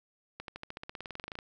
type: accelerating click train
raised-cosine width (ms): 0.3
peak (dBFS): -24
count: 19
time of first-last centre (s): 0.4-1.389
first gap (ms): 82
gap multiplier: 0.95
effects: none